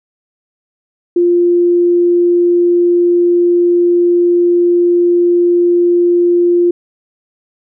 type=tone; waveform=sine; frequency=349.2 Hz; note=F4; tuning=in tune; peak=-7 dBFS; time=1.16-6.71 s; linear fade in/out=5 ms; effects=none